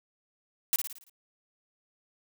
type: noise with echo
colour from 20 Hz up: blue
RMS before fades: -25 dBFS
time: 0.73-0.76 s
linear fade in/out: 0 ms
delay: 56 ms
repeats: 6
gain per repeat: -6 dB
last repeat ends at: 1.096 s
effects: none